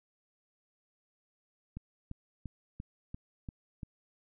click train, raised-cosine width 5 ms, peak -28 dBFS, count 7, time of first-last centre 1.77-3.832 s, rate 2.91 Hz, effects none

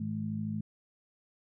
harmonic tone, 53.1 Hz, G#1, 39 cents sharp, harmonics 2 / 3 / 4, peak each -38 / -39 / -34 dBFS, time 0-0.61 s, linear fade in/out 5 ms, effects none

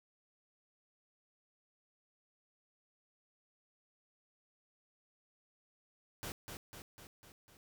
pink noise with echo, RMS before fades -43 dBFS, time 6.23-6.32 s, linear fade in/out 0 ms, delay 250 ms, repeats 5, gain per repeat -4 dB, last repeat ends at 7.57 s, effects none

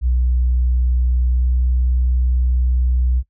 sine tone with pitch glide, 61.74 to 62.24 Hz, B1 to B1, 0 to +14 cents, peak -12 dBFS, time 0.01-3.23 s, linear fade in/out 50 ms, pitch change +14 cents, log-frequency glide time 1.31-1.48 s, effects noise-tail reverb RT60 0.1 s tail -19 dB re dry + tanh soft clip ceiling -10 dBFS

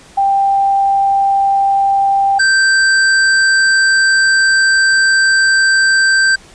sine / square tone pair in turn, 789 / 1563.5 Hz, G5 / G6, +11 / -5 cents, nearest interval octave, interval 1184 cents, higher second, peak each -9 dBFS, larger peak neither, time 0.17-2.39 / 2.39-6.36 s, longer second, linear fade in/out 10 ms, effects pink hiss -41 dBFS RMS until 6.54 s + resampled to 22050 Hz

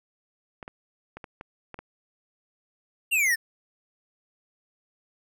clicks, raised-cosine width 0.5 ms, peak -24 dBFS, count 7, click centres 0.628 / 0.679 / 1.17 / 1.242 / 1.411 / 1.743 / 1.79 s
square exponential sweep, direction down, 2843 to 1751 Hz, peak -21 dBFS, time 3.11-3.36 s, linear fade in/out 20 ms
effects none

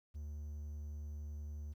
triangle tone, 74.1 Hz, D2, 16 cents sharp, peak -40 dBFS, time 0.14-1.74 s, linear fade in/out 20 ms, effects 12-bit

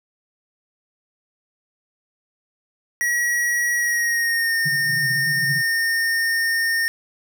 square tone with pitch glide, 1914 to 1827.6 Hz, A#6 to A#6, +45 to -35 cents, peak -19 dBFS, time 3.01-6.88 s, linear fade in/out 0 ms, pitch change -80 cents, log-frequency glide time 3.77-4.56 s
white band-pass noise, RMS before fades -31 dBFS, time 4.64-5.62 s, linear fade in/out 20 ms, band 130 to 160 Hz, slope 96 dB/octave
effects none

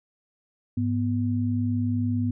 sine tone pair together, 103.3 / 245.7 Hz, G#2 / B3, -9 / -9 cents, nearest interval octave + minor third, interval 1500 cents, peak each -25 dBFS, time 0.77-2.31 s, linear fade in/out 5 ms, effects none

